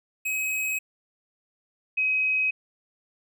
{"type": "tone pair in turn", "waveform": ["square", "sine"], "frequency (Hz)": [2543, 2534], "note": ["D#7", "D#7"], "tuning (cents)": [37, 31], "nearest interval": "unison", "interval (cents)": 6, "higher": "first", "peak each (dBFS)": [-26, -21], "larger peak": "second", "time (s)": [[0.25, 0.79], [1.97, 2.51]], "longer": "neither", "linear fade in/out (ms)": 10, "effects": []}